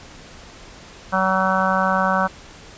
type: harmonic tone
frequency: 189 Hz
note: F#3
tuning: 37 cents sharp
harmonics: 1 / 3 / 4 / 5 / 6 / 7 / 8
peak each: -24 / -24 / -24 / -24 / -24 / -24 / -24 dBFS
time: 1.12-2.28 s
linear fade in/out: 20 ms
effects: pink hiss -42 dBFS RMS until 2.77 s + resampled to 16000 Hz